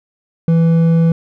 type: tone with hard clipping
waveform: triangle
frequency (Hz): 165.3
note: E3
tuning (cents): +5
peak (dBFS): -10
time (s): 0.48-1.12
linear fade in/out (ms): 2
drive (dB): 9
effects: none